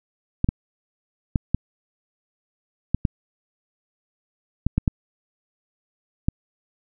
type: clicks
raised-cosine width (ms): 5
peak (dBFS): -6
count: 10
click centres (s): 0.444 / 0.489 / 1.358 / 1.546 / 2.946 / 3.052 / 4.666 / 4.78 / 4.878 / 6.285
effects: none